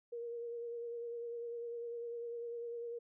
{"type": "tone with vibrato", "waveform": "sine", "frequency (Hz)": 470.5, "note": "A#4", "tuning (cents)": 16, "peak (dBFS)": -40, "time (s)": [0.12, 2.99], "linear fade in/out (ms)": 10, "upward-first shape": "sine", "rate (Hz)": 10, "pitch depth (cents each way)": 23, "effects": []}